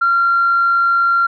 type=tone; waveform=sine; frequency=1378 Hz; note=F6; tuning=24 cents flat; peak=-10 dBFS; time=0.01-1.27 s; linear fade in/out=10 ms; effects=tanh soft clip ceiling -6 dBFS